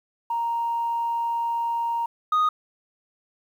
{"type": "tone pair in turn", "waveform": "sine", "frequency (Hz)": [932.3, 1242.2], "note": ["A#5", "D#6"], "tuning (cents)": [0, -3], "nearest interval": "perfect fourth", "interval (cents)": 497, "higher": "second", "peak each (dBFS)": [-22, -15], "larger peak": "second", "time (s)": [[0.3, 2.06], [2.32, 2.49]], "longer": "first", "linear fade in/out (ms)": 5, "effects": ["tanh soft clip ceiling -17 dBFS", "9-bit"]}